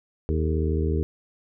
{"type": "harmonic tone with a mistuned harmonic", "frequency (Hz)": 79, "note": "D#2", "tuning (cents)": 27, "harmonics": [1, 2, 3, 4, 5, 6], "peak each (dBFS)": [-23, -30, -33, -32, -30, -33], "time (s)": [0.29, 1.03], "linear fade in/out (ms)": 0, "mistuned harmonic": 6, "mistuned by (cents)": -94, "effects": []}